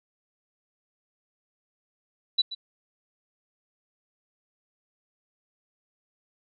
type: tone with echo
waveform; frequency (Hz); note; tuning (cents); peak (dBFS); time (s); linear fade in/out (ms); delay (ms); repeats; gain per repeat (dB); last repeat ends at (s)
sine; 3951; B7; 0; -18; 2.38-2.42; 10; 130; 1; -14; 2.55
effects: none